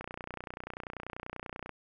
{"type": "click train", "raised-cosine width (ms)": 0.5, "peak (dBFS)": -24, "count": 52, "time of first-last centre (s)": [0.01, 1.693], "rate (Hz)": 30.3, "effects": []}